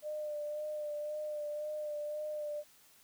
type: tone with vibrato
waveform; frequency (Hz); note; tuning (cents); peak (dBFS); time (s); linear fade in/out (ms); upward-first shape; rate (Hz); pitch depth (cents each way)
sine; 600; D5; +37; -36; 0.02-2.64; 50; sine; 1.9; 23
effects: white hiss -63 dBFS RMS until 3.03 s